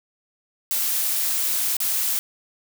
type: noise with dropouts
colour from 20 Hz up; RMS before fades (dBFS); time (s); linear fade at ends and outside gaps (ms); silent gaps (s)
blue; -23; 0.71-2.19; 0; 1.768-1.803
effects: none